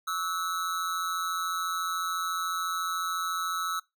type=tone with amplitude modulation; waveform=square; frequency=1300 Hz; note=E6; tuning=24 cents flat; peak=-26 dBFS; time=0.07-3.8 s; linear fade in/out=10 ms; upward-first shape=sine; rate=174 Hz; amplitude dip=75%; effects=noise-tail reverb RT60 0.2 s tail -22 dB re dry